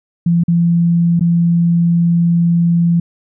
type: tone with dropouts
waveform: sine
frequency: 170.3 Hz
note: F3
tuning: 43 cents flat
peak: -9 dBFS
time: 0.26-3 s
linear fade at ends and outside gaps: 5 ms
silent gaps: 0.437-0.481 / 1.195-1.208 s
effects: none